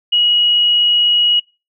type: tone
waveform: sine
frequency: 2904 Hz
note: F#7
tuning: 33 cents flat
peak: -10 dBFS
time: 0.12-1.4 s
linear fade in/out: 10 ms
effects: noise-tail reverb RT60 0.3 s tail -26 dB re dry